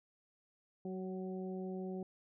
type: harmonic tone with a mistuned harmonic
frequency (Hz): 187.1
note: F#3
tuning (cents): +20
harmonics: 1 / 2 / 3 / 4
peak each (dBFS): -41 / -43 / -52 / -53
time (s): 0.85-2.03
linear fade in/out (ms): 2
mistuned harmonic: 3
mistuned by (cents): -17
effects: none